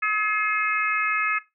harmonic tone, 425.5 Hz, G#4, 42 cents sharp, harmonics 3 / 4 / 5 / 6, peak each -25 / -26 / -27 / -28 dBFS, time 0.02-1.39 s, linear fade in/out 10 ms, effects noise-tail reverb RT60 0.2 s tail -17 dB re dry

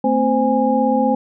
sine tone cluster, 224.5 / 260.7 / 519 / 823 Hz, A3 / C4 / C5 / G#5, +35 / -6 / -14 / -16 cents, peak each -19 dBFS, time 0.04-1.15 s, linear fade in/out 5 ms, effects none

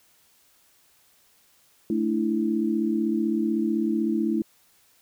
sine chord, A suspended fourth, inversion none, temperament equal, 220 / 293.7 / 329.6 Hz, A3 / D4 / E4, 0 / 0 / 0 cents, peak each -25 / -29 / -25 dBFS, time 1.9-4.42 s, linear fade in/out 2 ms, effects white hiss -61 dBFS RMS until 5.01 s

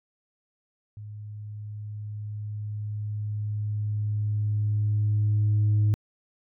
sine tone with level ramp, 105.2 Hz, G#2, 23 cents sharp, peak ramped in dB -37 to -16 dBFS, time 0.97-5.94 s, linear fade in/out 0 ms, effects tanh soft clip ceiling -17 dBFS

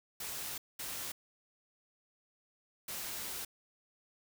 white noise bursts at uneven times, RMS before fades -41 dBFS, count 3, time 0.2-0.58 / 0.79-1.12 / 2.88-3.45 s, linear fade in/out 5 ms, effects none

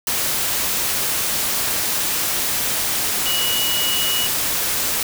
sine tone in noise, 2922 Hz, F#7, 22 cents flat, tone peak -21 dBFS, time 3.26-4.27 s, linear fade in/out 2 ms, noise white, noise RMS -21 dBFS, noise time 0.07-5.03 s, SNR -3 dB, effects none

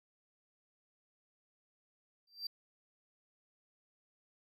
triangle tone with exponential growth, 4700 Hz, D8, 1 cent sharp, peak -33 dBFS, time 2.27-2.47 s, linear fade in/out 5 ms, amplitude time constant 42 ms, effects none

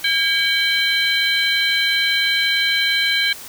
sine tone cluster, 1619 / 2273 / 3133 / 4024 Hz, G#6 / C#7 / G7 / B7, -45 / +43 / -2 / +32 cents, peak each -21 dBFS, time 0.04-3.33 s, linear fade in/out 5 ms, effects white hiss -36 dBFS RMS until 3.48 s

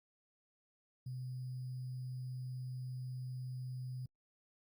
sine tone with sample-and-hold, 127.4 Hz, C3, 46 cents flat, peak -40 dBFS, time 1.06-4.06 s, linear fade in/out 5 ms, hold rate 4900 Hz, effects Opus 48 kbps

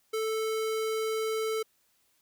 square tone, 440 Hz, A4, in tune, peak -29 dBFS, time 0.13-1.63 s, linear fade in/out 10 ms, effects white hiss -70 dBFS RMS until 2.21 s

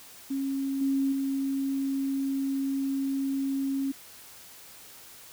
sine tone with level steps, 272.3 Hz, C#4, 31 cents flat, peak -27 / -23 / -26 dBFS, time 0.3-3.92 s, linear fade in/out 10 ms, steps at 0.81 / 1.12 s, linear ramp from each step 5 ms, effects white hiss -49 dBFS RMS until 5.32 s

